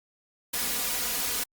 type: noise with comb filter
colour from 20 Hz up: white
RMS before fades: -29 dBFS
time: 0.53-1.44 s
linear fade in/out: 10 ms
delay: 4.1 ms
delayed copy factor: +0.65
effects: Opus 48 kbps